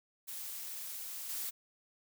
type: noise with level steps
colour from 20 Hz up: blue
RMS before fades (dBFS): -43 / -39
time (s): 0.27-1.51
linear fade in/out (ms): 20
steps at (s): 1.29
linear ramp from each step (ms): 5
effects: none